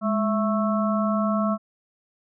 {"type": "harmonic tone with a mistuned harmonic", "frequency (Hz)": 220, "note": "A3", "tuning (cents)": 0, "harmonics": [1, 3, 5, 6], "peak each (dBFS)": [-22, -27, -29, -30], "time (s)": [0.01, 1.58], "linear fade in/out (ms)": 50, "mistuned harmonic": 1, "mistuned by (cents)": -91, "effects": []}